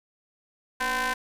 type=ring-modulated tone; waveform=sawtooth; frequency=261.6 Hz; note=C4; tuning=in tune; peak=-18 dBFS; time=0.8-1.14 s; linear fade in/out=10 ms; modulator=1280 Hz; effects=resampled to 32000 Hz + 8-bit